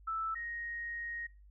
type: tone pair in turn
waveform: sine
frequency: 1318.5 / 1872.7 Hz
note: E6 / A#6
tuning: 0 / +7 cents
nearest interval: tritone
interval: 607 cents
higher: second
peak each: -33 / -38 dBFS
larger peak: first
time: 0.07-0.35 / 0.35-1.27 s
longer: second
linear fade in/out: 10 ms
effects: noise-tail reverb RT60 0.3 s tail -22 dB re dry + added 50 Hz sine -55 dBFS peak until 1.5 s